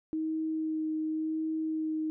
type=tone with vibrato; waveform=sine; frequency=314.9 Hz; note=D#4; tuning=21 cents sharp; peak=-29 dBFS; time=0.13-2.1 s; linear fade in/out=0 ms; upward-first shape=sine; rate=0.91 Hz; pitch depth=12 cents each way; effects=none